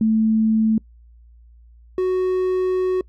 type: tone pair in turn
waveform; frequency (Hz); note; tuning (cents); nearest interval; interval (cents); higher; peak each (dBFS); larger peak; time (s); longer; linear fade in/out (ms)
sine / triangle; 220 / 370; A3 / F#4; 0 / 0; major sixth; 900; second; -14 / -15; first; 0.01-0.78 / 1.98-3.01; second; 2
effects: noise-tail reverb RT60 0.1 s tail -25 dB re dry + added 58 Hz sine -45 dBFS peak until 3.08 s